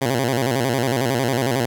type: tone with vibrato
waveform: 10% pulse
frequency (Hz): 126.3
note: B2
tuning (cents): +39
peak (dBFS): -10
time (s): 0.01-1.66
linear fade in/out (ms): 10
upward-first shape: square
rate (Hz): 11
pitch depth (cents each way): 120
effects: none